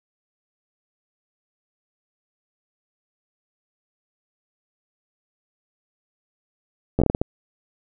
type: slowing click train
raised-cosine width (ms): 2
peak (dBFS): -6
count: 8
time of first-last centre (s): 6.99-7.215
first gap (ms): 11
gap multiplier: 1.35
effects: none